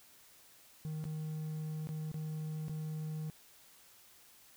triangle tone with dropouts, 155.56 Hz, D#3, in tune, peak -35 dBFS, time 0.85-3.3 s, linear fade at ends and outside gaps 0 ms, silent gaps 1.041-1.053 / 1.871-1.89 / 2.116-2.143 / 2.683-2.695 s, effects white hiss -61 dBFS RMS until 4.56 s

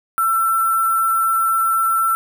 sine tone with sample-and-hold, 1342 Hz, E6, 31 cents sharp, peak -14 dBFS, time 0.18-2.15 s, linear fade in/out 0 ms, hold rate 11025 Hz, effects none

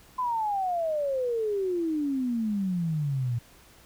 sine exponential sweep, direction down, 1028 to 115.5 Hz, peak -25 dBFS, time 0.18-3.39 s, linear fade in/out 10 ms, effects pink hiss -55 dBFS RMS until 3.85 s

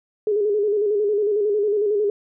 sine tone with vibrato, 415.3 Hz, G#4, in tune, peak -17 dBFS, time 0.27-2.1 s, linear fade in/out 2 ms, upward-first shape square, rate 11 Hz, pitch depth 51 cents each way, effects none

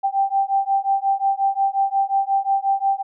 sine beating tone pair, 782 / 787.6 Hz, G5 / G5, -4 / +8 cents, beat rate 5.6 Hz, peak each -20 dBFS, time 0.03-3.03 s, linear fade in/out 20 ms, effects none

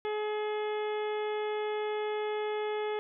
harmonic tone, 423.7 Hz, G#4, 35 cents sharp, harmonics 1 / 2 / 3 / 4 / 5 / 6 / 7 / 8, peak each -31 / -38 / -45 / -47 / -45 / -51 / -53 / -49 dBFS, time 0.05-2.99 s, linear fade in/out 0 ms, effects none

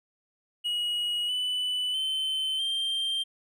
triangle tone with pitch steps, 2902 / 2987 / 3075 / 3165 Hz, F#7 / F#7 / G7 / G7, -34 / +16 / -34 / +16 cents, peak -25 dBFS, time 0.64-3.24 s, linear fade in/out 20 ms, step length 650 ms, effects none

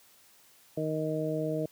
harmonic tone, 156 Hz, D#3, 5 cents sharp, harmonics 1 / 2 / 3 / 4, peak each -34 / -34 / -34 / -34 dBFS, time 0.77-1.66 s, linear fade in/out 5 ms, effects white hiss -60 dBFS RMS until 1.71 s + high-pass 80 Hz 12 dB/octave

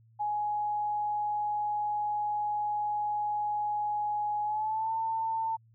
sine tone with pitch glide, 836 to 896 Hz, G#5 to A5, +11 to +31 cents, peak -28 dBFS, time 0.19-5.57 s, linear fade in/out 20 ms, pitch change +120 cents, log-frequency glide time 4.43-4.93 s, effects added 113 Hz sine -58 dBFS peak until 5.74 s

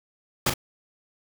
pink noise with echo, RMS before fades -22 dBFS, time 0.46-0.5 s, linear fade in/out 5 ms, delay 39 ms, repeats 1, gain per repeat -7 dB, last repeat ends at 0.539 s, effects none

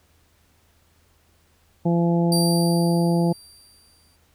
harmonic tone, 170.4 Hz, F3, 42 cents flat, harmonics 1 / 2 / 3 / 4 / 5, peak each -18 / -24 / -28 / -30 / -32 dBFS, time 1.85-3.33 s, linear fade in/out 10 ms
25% pulse tone with exponential decay, 4699 Hz, D8, in tune, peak -17 dBFS, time 2.32-4.16 s, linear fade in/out 2 ms, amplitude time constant 400 ms
effects added 81 Hz sine -62 dBFS peak until 4.34 s + pink hiss -62 dBFS RMS until 4.34 s

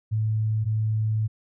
sine tone pair in turn, 109 / 109 Hz, A2 / A2, -16 / -16 cents, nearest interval unison, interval 0 cents, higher neither, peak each -21 dBFS, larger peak neither, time 0.11-0.65 / 0.65-1.28 s, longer second, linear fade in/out 20 ms, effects none

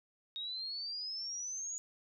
sine exponential sweep, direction up, 3734 to 6850 Hz, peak -38 dBFS, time 0.36-1.78 s, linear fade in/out 0 ms, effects none

